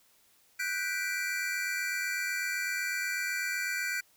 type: chord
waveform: square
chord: G major seventh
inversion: third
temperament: equal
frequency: 1480 / 1568 / 1975.5 / 2349 Hz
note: F#6 / G6 / B6 / D7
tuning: 0 / 0 / 0 / 0 cents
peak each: -37 / -38 / -38 / -36 dBFS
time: 0.59-4.01 s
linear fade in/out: 10 ms
effects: white hiss -65 dBFS RMS until 4.16 s